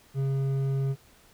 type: tone with hard clipping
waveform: triangle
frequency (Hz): 136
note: C#3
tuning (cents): -33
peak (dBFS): -26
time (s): 0.14-0.96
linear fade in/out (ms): 50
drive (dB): 10
effects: pink hiss -58 dBFS RMS until 1.33 s